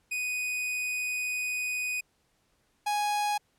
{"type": "tone pair in turn", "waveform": "45% pulse", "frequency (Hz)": [2489, 830.6], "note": ["D#7", "G#5"], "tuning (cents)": [0, 0], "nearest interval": "octave + perfect fifth", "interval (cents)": 1900, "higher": "first", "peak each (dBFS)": [-29, -26], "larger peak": "second", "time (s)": [[0.11, 2.01], [2.86, 3.38]], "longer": "first", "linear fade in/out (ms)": 10, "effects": ["pink hiss -71 dBFS RMS until 3.58 s", "low-pass 12000 Hz 12 dB/octave"]}